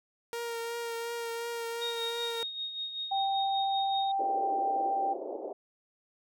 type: tone with vibrato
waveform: sawtooth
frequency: 466.2 Hz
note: A#4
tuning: in tune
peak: -30 dBFS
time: 0.33-2.43 s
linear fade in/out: 0 ms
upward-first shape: triangle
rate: 2.8 Hz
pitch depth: 21 cents each way
type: tone with tremolo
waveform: sine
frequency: 3729 Hz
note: A#7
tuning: in tune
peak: -32 dBFS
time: 1.81-4.12 s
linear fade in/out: 10 ms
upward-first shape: sine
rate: 5.2 Hz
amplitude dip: 55%
type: tone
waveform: sine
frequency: 784 Hz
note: G5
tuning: in tune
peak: -27 dBFS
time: 3.11-5.14 s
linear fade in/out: 10 ms
type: band-pass noise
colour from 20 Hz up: pink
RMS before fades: -38 dBFS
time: 4.19-5.53 s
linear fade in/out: 5 ms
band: 320 to 740 Hz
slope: 48 dB/octave
effects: none